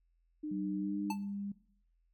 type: tone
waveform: sine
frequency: 302.9 Hz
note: D#4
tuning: 46 cents flat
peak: -36 dBFS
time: 0.43-1.12 s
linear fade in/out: 10 ms
type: tone with pitch glide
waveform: sine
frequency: 191.1 to 200.8 Hz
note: G3 to G3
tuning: -44 to +42 cents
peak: -37 dBFS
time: 0.51-1.52 s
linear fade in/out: 5 ms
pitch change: +86 cents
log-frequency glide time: 0.77-0.96 s
type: tone with exponential decay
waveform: square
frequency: 880 Hz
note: A5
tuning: in tune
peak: -33 dBFS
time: 1.1-1.2 s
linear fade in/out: 5 ms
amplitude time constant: 20 ms
effects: noise-tail reverb RT60 0.6 s tail -18 dB re dry + added 42 Hz sine -70 dBFS peak until 2.13 s